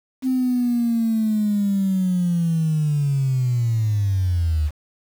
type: linear sweep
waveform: sine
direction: down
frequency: 261.6 to 72.9 Hz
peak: -16 dBFS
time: 0.22-4.71 s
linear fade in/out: 50 ms
effects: tanh soft clip ceiling -13 dBFS + 7-bit